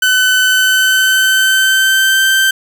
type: tone with pitch glide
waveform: 30% pulse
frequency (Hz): 1512 to 1556.3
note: F#6 to G6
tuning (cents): +37 to -13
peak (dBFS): -6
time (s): 0.02-2.51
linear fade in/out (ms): 5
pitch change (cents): +50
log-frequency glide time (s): 0.41-2.27
effects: none